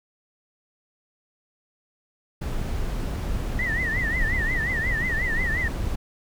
brown noise, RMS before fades -27 dBFS, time 2.41-5.96 s, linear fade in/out 10 ms
sine tone with vibrato, 1900 Hz, A#6, 33 cents sharp, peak -24 dBFS, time 3.59-5.68 s, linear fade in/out 2 ms, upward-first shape triangle, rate 5.6 Hz, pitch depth 160 cents each way
effects none

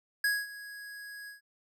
square tone with ADSR envelope, 1661.2 Hz, G#6, in tune, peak -25 dBFS, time 0.24-1.41 s, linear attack 4 ms, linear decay 220 ms, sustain -18 dB, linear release 130 ms, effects none

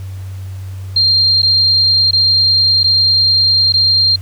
sine tone with dropouts, 4190 Hz, C8, 2 cents sharp, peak -8 dBFS, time 0.96-4.16 s, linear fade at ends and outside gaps 5 ms, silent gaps 1.42-1.429 / 2.11-2.13 / 2.833-2.841 / 3.724-3.738 s, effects added 95 Hz sine -23 dBFS peak until 4.21 s + pink hiss -43 dBFS RMS until 4.21 s

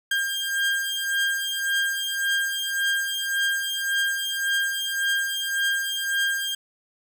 30% pulse beating tone pair, 1602 / 1603.8 Hz, G6 / G6, +37 / +39 cents, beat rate 1.8 Hz, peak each -23 / -24 dBFS, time 0.11-6.55 s, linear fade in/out 5 ms, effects none

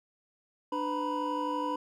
triangle tone cluster, 297 / 502 / 938 / 990 Hz, D4 / B4 / A#5 / B5, +20 / +28 / +11 / +4 cents, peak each -33 / -35 / -36 / -31 dBFS, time 0.72-1.76 s, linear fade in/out 5 ms, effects none

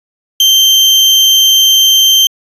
35% pulse tone, 3136 Hz, G7, in tune, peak -3 dBFS, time 0.4-2.27 s, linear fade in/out 2 ms, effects resampled to 32000 Hz

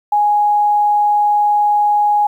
sine tone, 830.6 Hz, G#5, in tune, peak -10 dBFS, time 0.12-2.27 s, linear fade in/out 5 ms, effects 8-bit

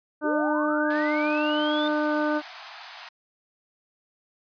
harmonic tone, 301.1 Hz, D4, 43 cents sharp, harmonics 1 / 2 / 3 / 4 / 5, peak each -25 / -27 / -32 / -33 / -31 dBFS, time 0.21-2.42 s, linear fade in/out 50 ms
sine linear sweep, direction up, 349.2 to 3622 Hz, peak -31 dBFS, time 0.24-1.88 s, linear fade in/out 2 ms
pink high-pass noise, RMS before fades -41 dBFS, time 0.9-3.09 s, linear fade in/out 5 ms, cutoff 660 Hz, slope 96 dB/octave
effects resampled to 11025 Hz

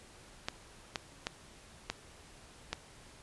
clicks, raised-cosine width 0.2 ms, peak -16 dBFS, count 5, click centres 0.485 / 0.958 / 1.269 / 1.9 / 2.73 s, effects pink hiss -56 dBFS RMS until 3.22 s + resampled to 24000 Hz

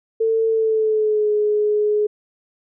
sine tone with pitch glide, 448 to 420.4 Hz, A4 to G#4, +31 to +21 cents, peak -15 dBFS, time 0.2-2.07 s, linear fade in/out 10 ms, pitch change -110 cents, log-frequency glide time 0.49-1.31 s, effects none

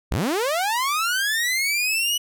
sawtooth linear sweep, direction up, 30.87 to 2960 Hz, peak -17 dBFS, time 0.11-2.18 s, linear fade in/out 10 ms, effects none

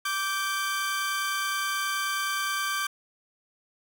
sawtooth tone pair together, 1166 / 1564.5 Hz, D6 / G6, -13 / -4 cents, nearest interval perfect fourth, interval 509 cents, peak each -26 dBFS, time 0.05-2.87 s, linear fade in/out 5 ms, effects none

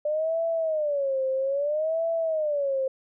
sine tone with vibrato, 591 Hz, D5, 11 cents sharp, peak -23 dBFS, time 0.05-2.88 s, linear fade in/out 5 ms, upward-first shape sine, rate 0.61 Hz, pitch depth 200 cents each way, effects none

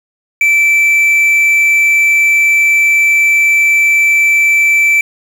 triangle tone with quantisation, 2326 Hz, D7, 17 cents flat, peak -5 dBFS, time 0.41-5.01 s, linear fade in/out 2 ms, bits 5, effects none

